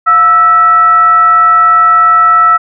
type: tone with frequency modulation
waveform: sine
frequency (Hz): 1318.5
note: E6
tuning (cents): 0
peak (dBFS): -3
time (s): 0.06-2.58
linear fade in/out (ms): 20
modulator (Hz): 610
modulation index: 0.33
effects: none